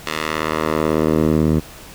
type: tone with band-pass filter sweep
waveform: 10% pulse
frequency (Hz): 78.2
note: D#2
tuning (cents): +9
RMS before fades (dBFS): -18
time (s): 0.06-1.6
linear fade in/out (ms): 10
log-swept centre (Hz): 2800 to 160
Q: 0.72
effects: pink hiss -39 dBFS RMS until 1.94 s